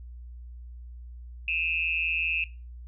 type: tone with amplitude modulation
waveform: sine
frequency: 2593 Hz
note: E7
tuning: 29 cents flat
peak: -21 dBFS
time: 1.48-2.44 s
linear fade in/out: 2 ms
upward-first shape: sine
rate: 165 Hz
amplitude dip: 100%
effects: noise-tail reverb RT60 0.3 s tail -17 dB re dry + added 60 Hz sine -40 dBFS peak until 2.87 s